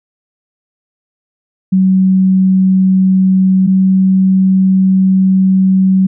sine tone pair in turn, 188.5 / 189.35 Hz, F#3 / F#3, +32 / +40 cents, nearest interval unison, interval 8 cents, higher second, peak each -6 dBFS, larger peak neither, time 1.72-3.67 / 3.67-6.07 s, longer second, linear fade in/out 10 ms, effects none

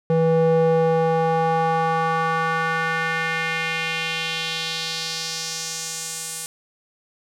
square tone with band-pass filter sweep, 163 Hz, E3, 19 cents flat, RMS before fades -22 dBFS, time 0.1-6.46 s, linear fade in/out 0 ms, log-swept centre 390 to 9100 Hz, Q 2.1, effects none

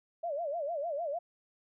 sine tone with vibrato, 624 Hz, D#5, 5 cents sharp, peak -32 dBFS, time 0.23-1.19 s, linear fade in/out 10 ms, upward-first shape sine, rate 6.6 Hz, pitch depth 200 cents each way, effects none

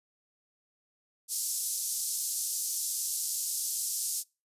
white band-pass noise, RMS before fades -33 dBFS, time 1.28-4.24 s, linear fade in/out 50 ms, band 5300 to 12000 Hz, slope 24 dB/octave, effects noise-tail reverb RT60 0.3 s tail -26 dB re dry + resampled to 32000 Hz

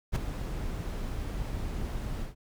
brown noise with ADSR envelope, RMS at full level -23 dBFS, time 0.12-2.35 s, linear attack 41 ms, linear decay 4 ms, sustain -11 dB, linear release 130 ms, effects none

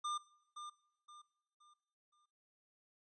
square tone with echo, 1202 Hz, D6, 40 cents sharp, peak -38 dBFS, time 0.04-0.18 s, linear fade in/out 10 ms, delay 520 ms, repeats 4, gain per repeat -9 dB, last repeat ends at 2.26 s, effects noise-tail reverb RT60 0.9 s tail -21 dB re dry + resampled to 22050 Hz

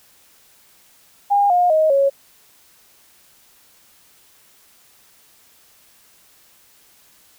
sine tone with pitch steps, 809 / 712.5 / 627.4 / 552.6 Hz, G#5 / F5 / D#5 / C#5, -46 / +34 / +14 / -6 cents, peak -12 dBFS, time 1.3-2.1 s, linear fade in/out 20 ms, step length 200 ms, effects white hiss -53 dBFS RMS until 7.38 s

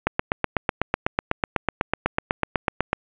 click train, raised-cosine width 0.5 ms, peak -4 dBFS, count 24, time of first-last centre 0.07-2.931 s, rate 8.04 Hz, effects resampled to 8000 Hz + 7-bit

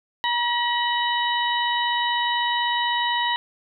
harmonic tone with a mistuned harmonic, 956 Hz, A#5, 43 cents sharp, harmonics 1 / 2 / 3 / 4, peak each -23 / -26 / -28 / -29 dBFS, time 0.24-3.36 s, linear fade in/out 0 ms, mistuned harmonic 3, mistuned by +67 cents, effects none

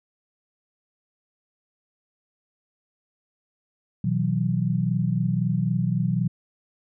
sine chord, B suspended fourth, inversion none, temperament equal with one note detuned, 123.47 / 161.14 / 185 Hz, B2 / E3 / F#3, 0 / -39 / 0 cents, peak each -25 dBFS, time 4.04-6.28 s, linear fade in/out 5 ms, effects none

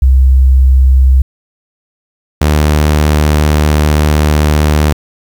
sine / sawtooth tone pair in turn, 65.41 / 75.43 Hz, C2 / D2, 0 / +47 cents, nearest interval major second, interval 247 cents, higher second, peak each -3 dBFS, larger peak neither, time 0.02-1.22 / 2.41-4.93 s, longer second, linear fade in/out 5 ms, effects 7-bit

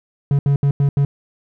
triangle tone bursts at uneven times, 140.9 Hz, C#3, 29 cents sharp, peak -10 dBFS, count 5, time 0.31-0.39 / 0.46-0.56 / 0.63-0.71 / 0.8-0.89 / 0.97-1.05 s, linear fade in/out 2 ms, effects none

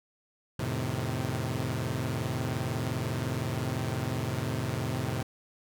sawtooth chord, F dominant seventh, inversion none, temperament equal with one note detuned, 87.31 / 110 / 129.76 / 155.56 Hz, F2 / A2 / C3 / Eb3, 0 / 0 / -14 / 0 cents, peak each -35 / -30 / -29 / -34 dBFS, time 0.59-5.23 s, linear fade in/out 5 ms, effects none

